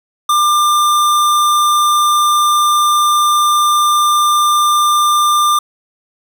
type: tone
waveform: square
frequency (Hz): 1195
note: D6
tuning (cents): +30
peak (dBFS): -10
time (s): 0.29-5.59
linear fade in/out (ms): 5
effects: none